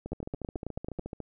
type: two click trains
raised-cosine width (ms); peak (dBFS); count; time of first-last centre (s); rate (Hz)
2; -21 / -24; 9 / 17; 0.12-0.994 / 0.06-1.203; 9.15 / 14
effects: none